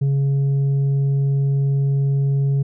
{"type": "tone with tanh clipping", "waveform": "triangle", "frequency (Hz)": 138.59, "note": "C#3", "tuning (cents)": 0, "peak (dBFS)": -16, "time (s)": [0.01, 2.63], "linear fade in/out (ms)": 10, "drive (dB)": 8, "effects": []}